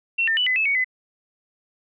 sine tone with pitch steps, 2717 / 1803 / 2969 / 2016 / 2607 / 2234 / 2023 Hz, F7 / A6 / F#7 / B6 / E7 / C#7 / B6, -48 / +42 / +5 / +35 / -20 / +13 / +41 cents, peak -18 dBFS, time 0.18-0.845 s, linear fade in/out 10 ms, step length 95 ms, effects none

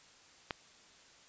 click, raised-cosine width 0.3 ms, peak -19 dBFS, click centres 0.508 s, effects white hiss -60 dBFS RMS until 1.28 s + resampled to 16000 Hz

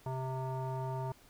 square tone with low-pass filter, 130.81 Hz, C3, in tune, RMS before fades -37 dBFS, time 0.06-1.12 s, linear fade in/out 2 ms, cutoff 880 Hz, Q 4.3, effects pink hiss -62 dBFS RMS until 1.29 s

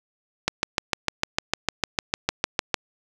click train, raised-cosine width 0.2 ms, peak -3 dBFS, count 16, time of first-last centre 0.48-2.742 s, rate 6.63 Hz, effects 7-bit

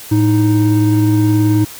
triangle tone pair together, 109.99 / 311.1 Hz, A2 / D#4, 0 / 0 cents, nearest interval octave + tritone, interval 1800 cents, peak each -10 dBFS, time 0.11-1.65 s, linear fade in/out 10 ms, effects white hiss -33 dBFS RMS until 1.79 s

